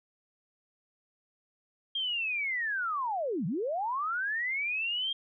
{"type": "linear two-way sweep", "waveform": "sine", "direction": "down then up", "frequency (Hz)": [3233, 143.2, 3233], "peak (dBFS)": -29, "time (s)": [1.95, 5.13], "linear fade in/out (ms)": 5, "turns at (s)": 3.46, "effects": []}